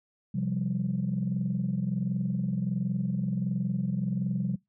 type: chord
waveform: sine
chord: C suspended fourth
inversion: none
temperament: equal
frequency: 130.81 / 174.61 / 196 Hz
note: C3 / F3 / G3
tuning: 0 / 0 / 0 cents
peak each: -31 / -30 / -30 dBFS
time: 0.34-4.56 s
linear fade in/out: 10 ms
effects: noise-tail reverb RT60 0.2 s tail -25 dB re dry + tanh soft clip ceiling -19 dBFS